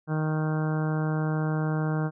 harmonic tone, 155.56 Hz, D#3, in tune, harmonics 1 / 2 / 3 / 4 / 5 / 6 / 7 / 8 / 9 / 10, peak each -25 / -33 / -36 / -39 / -39 / -44 / -42 / -46 / -41 / -43 dBFS, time 0.07-2.11 s, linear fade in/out 50 ms, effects none

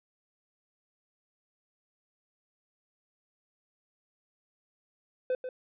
triangle tone with echo, 509 Hz, C5, 48 cents flat, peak -24 dBFS, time 5.3-5.35 s, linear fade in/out 2 ms, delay 140 ms, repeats 1, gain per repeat -8 dB, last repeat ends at 5.49 s, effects resampled to 8000 Hz

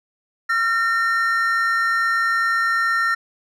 triangle tone pair together, 1367 / 1824.7 Hz, F6 / A#6, -37 / -37 cents, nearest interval perfect fourth, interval 500 cents, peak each -18 dBFS, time 0.49-3.15 s, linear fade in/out 10 ms, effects none

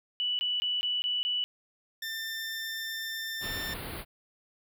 sine tone bursts, 2960 Hz, F#7, in tune, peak -27 dBFS, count 6, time 0.2-1.44 s, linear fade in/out 0 ms, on 190 ms, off 20 ms
20% pulse tone, 1792 Hz, A6, 31 cents sharp, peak -29 dBFS, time 2.02-3.74 s, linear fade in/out 5 ms
pink band-stop noise, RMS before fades -39 dBFS, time 3.4-4.05 s, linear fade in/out 50 ms, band 4600 to 9200 Hz, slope 96 dB/octave
effects none

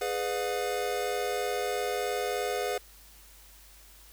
square chord, G# diminished seventh, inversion none, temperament just, 415.3 / 498.4 / 598 / 717.6 Hz, G#4 / B4 / D5 / F5, 0 / +16 / +31 / +47 cents, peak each -34 / -34 / -40 / -35 dBFS, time 0.01-2.78 s, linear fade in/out 5 ms, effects added 50 Hz sine -55 dBFS peak until 4.12 s + white hiss -55 dBFS RMS until 4.12 s

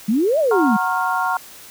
sine exponential two-way sweep, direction up then down, 197 to 664 to 197 Hz, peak -14 dBFS, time 0.08-0.77 s, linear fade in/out 10 ms, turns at 0.39 s
sine chord, Gb major seventh, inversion none, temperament equal with one note detuned, 740 / 932.3 / 1084 / 1396.9 Hz, Gb5 / Bb5 / Db6 / F6, 0 / 0 / -39 / 0 cents, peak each -23 dBFS, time 0.51-1.37 s, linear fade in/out 2 ms
effects white hiss -41 dBFS RMS until 1.7 s

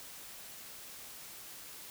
silence, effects white hiss -49 dBFS RMS until 1.9 s

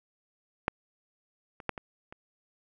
clicks, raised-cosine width 0.5 ms, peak -10 / -29 / -13 / -23 / -29 dBFS, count 5, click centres 0.681 / 1.602 / 1.693 / 1.778 / 2.125 s, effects none

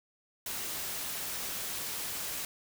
white noise, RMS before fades -37 dBFS, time 0.46-2.45 s, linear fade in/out 2 ms, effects none

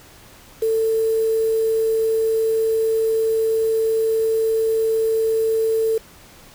sine tone with quantisation, 445.7 Hz, A4, 22 cents sharp, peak -16 dBFS, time 0.62-5.98 s, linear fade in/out 5 ms, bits 6, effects pink hiss -46 dBFS RMS until 6.54 s

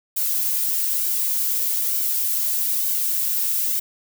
violet noise with flanger, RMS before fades -22 dBFS, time 0.16-3.8 s, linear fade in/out 10 ms, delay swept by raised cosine 1.3 to 2.9 ms, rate 1.1 Hz, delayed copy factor +0.5, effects none

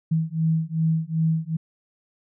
sine beating tone pair, 159.8 / 162.4 Hz, D#3 / E3, +47 / -26 cents, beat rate 2.6 Hz, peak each -23 / -23 dBFS, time 0.11-1.57 s, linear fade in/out 10 ms, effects none

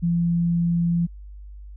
sine tone, 170.8 Hz, F3, 38 cents flat, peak -18 dBFS, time 0.02-1.07 s, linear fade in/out 20 ms, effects added 50 Hz sine -37 dBFS peak until 1.76 s

